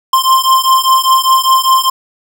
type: beating tone pair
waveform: square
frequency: 1046.5 / 1051.5 Hz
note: C6 / C6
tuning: 0 / +8 cents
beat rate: 5 Hz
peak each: -11 dBFS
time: 0.13-1.9 s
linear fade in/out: 5 ms
effects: none